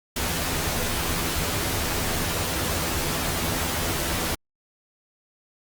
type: noise with comb filter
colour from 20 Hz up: pink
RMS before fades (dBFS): -26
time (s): 0.16-4.35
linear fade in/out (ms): 5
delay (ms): 12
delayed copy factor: +0.6
effects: Opus 48 kbps